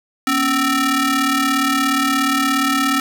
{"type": "ring-modulated tone", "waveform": "sawtooth", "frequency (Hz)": 519, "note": "C5", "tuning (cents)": -14, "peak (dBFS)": -8, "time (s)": [0.27, 3], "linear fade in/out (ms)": 2, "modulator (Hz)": 797, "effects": []}